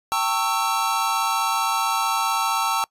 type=chord; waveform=square; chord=A dominant seventh; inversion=third; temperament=equal with one note detuned; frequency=784 / 903.2 / 1108.7 / 1318.5 Hz; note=G5 / A5 / C#6 / E6; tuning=0 / +45 / 0 / 0 cents; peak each=-29 / -25 / -28 / -25 dBFS; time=0.12-2.84 s; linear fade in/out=0 ms; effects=noise-tail reverb RT60 0.1 s tail -24 dB re dry + resampled to 32000 Hz